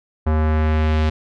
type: tone with low-pass filter sweep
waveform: square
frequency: 77.78 Hz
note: D#2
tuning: in tune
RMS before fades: -17 dBFS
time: 0.26-1.1 s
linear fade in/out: 10 ms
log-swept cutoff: 1200 to 3800 Hz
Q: 1.1
effects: none